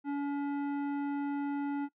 sine tone with tanh clipping, 284.3 Hz, C#4, 44 cents sharp, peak -33 dBFS, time 0.04-1.89 s, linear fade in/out 50 ms, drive 16 dB, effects noise-tail reverb RT60 0.1 s tail -21 dB re dry + low-pass 2000 Hz 12 dB/octave

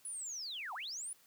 sine linear two-way sweep, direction down then up, 10220 to 698.5 to 10220 Hz, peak -40 dBFS, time 0.05-1.13 s, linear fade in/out 2 ms, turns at 0.74 s, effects white hiss -66 dBFS RMS until 1.26 s + high-pass 80 Hz 12 dB/octave

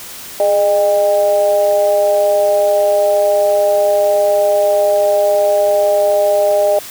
sine tone with amplitude modulation, 609 Hz, D#5, 37 cents flat, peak -6 dBFS, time 0.4-6.79 s, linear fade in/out 2 ms, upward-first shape sine, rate 195 Hz, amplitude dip 75%, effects white hiss -31 dBFS RMS until 6.9 s

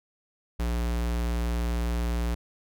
square tone, 58.8 Hz, A#1, 16 cents sharp, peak -26 dBFS, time 0.59-2.35 s, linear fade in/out 10 ms, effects none

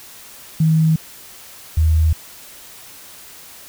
sine tone pair in turn, 159.2 / 79.32 Hz, D#3 / D#2, +40 / +34 cents, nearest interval octave, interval 1206 cents, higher first, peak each -11 dBFS, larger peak neither, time 0.6-0.96 / 1.77-2.13 s, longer neither, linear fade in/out 5 ms, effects white hiss -40 dBFS RMS until 3.68 s

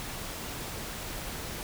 pink noise, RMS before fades -38 dBFS, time 0-1.63 s, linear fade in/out 0 ms, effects none

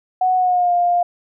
sine tone with pitch glide, 740 to 703.3 Hz, F#5 to F5, 0 to +12 cents, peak -13 dBFS, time 0.21-1.03 s, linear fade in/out 5 ms, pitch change -88 cents, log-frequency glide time 0.36-0.73 s, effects none

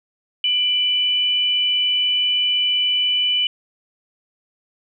sine tone pair together, 2369 / 2985 Hz, D7 / F#7, +14 / +15 cents, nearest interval major third, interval 401 cents, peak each -28 / -16 dBFS, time 0.44-3.47 s, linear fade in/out 2 ms, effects none

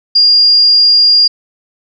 sine tone, 4819 Hz, D8, 44 cents sharp, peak -4 dBFS, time 0.15-1.28 s, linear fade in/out 10 ms, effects none

